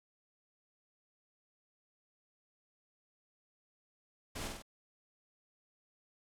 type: noise with echo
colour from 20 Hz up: pink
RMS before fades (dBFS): -42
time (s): 4.35-4.48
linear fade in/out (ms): 10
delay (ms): 48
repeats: 3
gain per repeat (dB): -3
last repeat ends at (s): 4.624
effects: low-pass 11000 Hz 12 dB/octave